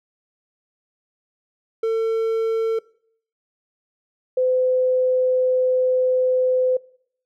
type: tone pair in turn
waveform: triangle / sine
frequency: 450 / 509.9 Hz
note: A4 / C5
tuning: +39 / -45 cents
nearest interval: major second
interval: 216 cents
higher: second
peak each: -16 dBFS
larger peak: neither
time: 1.83-2.79 / 4.37-6.77 s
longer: second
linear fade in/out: 5 ms
effects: noise-tail reverb RT60 0.6 s tail -22 dB re dry